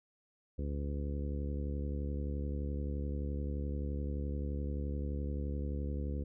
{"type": "harmonic tone", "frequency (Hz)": 71.6, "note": "D2", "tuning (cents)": -43, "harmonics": [1, 2, 3, 4, 5, 6, 7], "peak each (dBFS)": [-35, -43, -44, -46, -50, -50, -49], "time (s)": [0.58, 6.24], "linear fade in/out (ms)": 10, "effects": []}